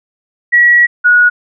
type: tone pair in turn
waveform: sine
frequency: 1923 / 1456.4 Hz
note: B6 / F#6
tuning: -47 / -28 cents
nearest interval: perfect fourth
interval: 481 cents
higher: first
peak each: -4 dBFS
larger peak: neither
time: 0.52-0.87 / 1.04-1.3 s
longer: first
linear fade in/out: 20 ms
effects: none